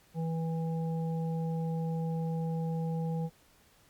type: harmonic tone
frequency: 163.3 Hz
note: E3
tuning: 16 cents flat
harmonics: 1 / 3 / 5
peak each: -30 / -40 / -44 dBFS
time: 0.14-3.3 s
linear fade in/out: 50 ms
effects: pink hiss -63 dBFS RMS until 3.89 s + MP3 96 kbps